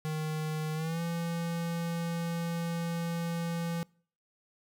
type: tone with pitch glide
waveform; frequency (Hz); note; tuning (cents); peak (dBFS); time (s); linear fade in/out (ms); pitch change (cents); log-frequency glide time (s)
square; 155.56 to 168.66; D#3 to E3; 0 to +40; -32; 0.05-3.83; 0; +140; 0.74-1.01
effects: noise-tail reverb RT60 0.5 s tail -25 dB re dry